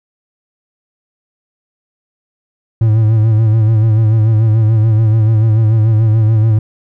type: tone with vibrato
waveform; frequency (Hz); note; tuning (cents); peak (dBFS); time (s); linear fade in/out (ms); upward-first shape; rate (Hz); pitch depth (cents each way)
triangle; 110; A2; 0; -5; 2.81-6.59; 5; sine; 6.9; 55
effects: none